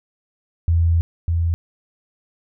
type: tone pair in turn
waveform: sine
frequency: 83.7 / 84.01 Hz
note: E2 / E2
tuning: +27 / +33 cents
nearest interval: unison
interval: 6 cents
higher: second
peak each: -13 / -16 dBFS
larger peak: first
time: 0.68-1.01 / 1.28-1.54 s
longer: first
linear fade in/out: 0 ms
effects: none